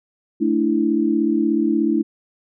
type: chord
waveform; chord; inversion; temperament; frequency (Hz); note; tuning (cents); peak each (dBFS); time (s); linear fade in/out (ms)
sine; A suspended fourth; none; just; 220 / 293.3 / 330; A3 / D4 / E4; 0 / -2 / +2; -21 / -20 / -19; 0.4-2.03; 20
effects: none